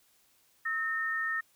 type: tone pair together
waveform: sine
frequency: 1293 / 1826.9 Hz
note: E6 / A#6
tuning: -34 / -35 cents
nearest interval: tritone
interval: 599 cents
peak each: -36 / -30 dBFS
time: 0.65-1.41 s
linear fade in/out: 10 ms
effects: white hiss -67 dBFS RMS until 1.55 s